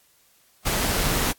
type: noise with amplitude modulation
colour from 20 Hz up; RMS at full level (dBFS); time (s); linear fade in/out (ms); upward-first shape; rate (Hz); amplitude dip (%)
pink; -22; 0.65-1.33; 20; sine; 182; 30
effects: white hiss -60 dBFS RMS until 1.38 s + AAC 64 kbps